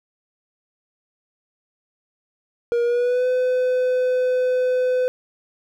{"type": "tone with pitch glide", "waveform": "triangle", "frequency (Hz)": [474.2, 505.3], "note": ["A#4", "B4"], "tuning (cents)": [30, 40], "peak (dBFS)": -15, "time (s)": [2.72, 5.08], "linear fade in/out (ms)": 0, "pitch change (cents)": 110, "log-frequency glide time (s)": [2.83, 3.27], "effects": []}